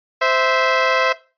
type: tone pair together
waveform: 15% pulse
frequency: 520 / 655.2 Hz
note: C5 / E5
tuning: -11 / -11 cents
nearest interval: major third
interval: 400 cents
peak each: -11 dBFS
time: 0.21-1.13 s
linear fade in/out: 10 ms
effects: noise-tail reverb RT60 0.3 s tail -17 dB re dry + resampled to 11025 Hz